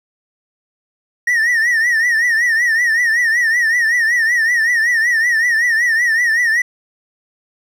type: tone with vibrato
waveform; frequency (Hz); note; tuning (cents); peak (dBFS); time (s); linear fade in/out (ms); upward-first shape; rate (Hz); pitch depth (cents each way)
triangle; 1864.7; A#6; 0; -10; 1.27-6.62; 5; triangle; 5.3; 120
effects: none